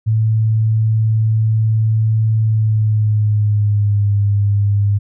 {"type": "tone with pitch glide", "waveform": "sine", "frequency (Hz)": [110.2, 101.64], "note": ["A2", "G#2"], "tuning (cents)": [3, -37], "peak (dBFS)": -11, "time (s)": [0.06, 4.99], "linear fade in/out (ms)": 20, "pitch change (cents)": -140, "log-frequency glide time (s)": [2.41, 4.14], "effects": []}